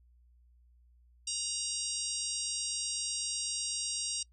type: harmonic tone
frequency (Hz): 944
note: A#5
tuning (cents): +22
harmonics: 3 / 4 / 5 / 6 / 7 / 8 / 9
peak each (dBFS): -44 / -45 / -40 / -39 / -45 / -43 / -38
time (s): 1.27-4.23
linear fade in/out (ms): 5
effects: noise-tail reverb RT60 0.1 s tail -23 dB re dry + added 60 Hz sine -60 dBFS peak until 4.32 s